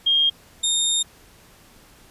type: tone pair in turn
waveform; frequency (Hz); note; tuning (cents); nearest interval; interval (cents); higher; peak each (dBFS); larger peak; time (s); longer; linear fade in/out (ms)
sine / 25% pulse; 3226 / 3671; G7 / A#7; +49 / -27; major second; 224; second; -15; neither; 0.06-0.3 / 0.63-1.03; second; 10
effects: pink hiss -51 dBFS RMS until 2.1 s + resampled to 32000 Hz